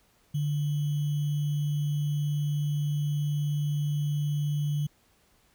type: tone with sample-and-hold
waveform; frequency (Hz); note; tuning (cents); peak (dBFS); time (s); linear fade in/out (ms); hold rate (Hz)
sine; 146.83; D3; 0; -25; 0.34-4.87; 10; 3150
effects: pink hiss -65 dBFS RMS until 5.54 s